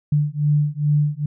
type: beating tone pair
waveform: sine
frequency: 146.8 / 149.2 Hz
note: D3 / D3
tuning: 0 / +28 cents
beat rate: 2.4 Hz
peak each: -19 dBFS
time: 0.12-1.26 s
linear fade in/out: 5 ms
effects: none